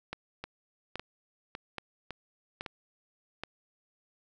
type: two click trains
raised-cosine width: 0.3 ms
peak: -22 / -20 dBFS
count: 5 / 5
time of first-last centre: 0.44-2.662 / 0.13-3.436 s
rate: 1.8 / 1.21 Hz
effects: none